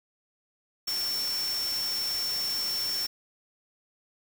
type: tone in noise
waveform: sine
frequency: 5430 Hz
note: F8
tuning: 50 cents flat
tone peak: -28 dBFS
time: 0.87-3.07 s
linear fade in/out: 10 ms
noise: white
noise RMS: -37 dBFS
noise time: 0.87-3.07 s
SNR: +6 dB
effects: none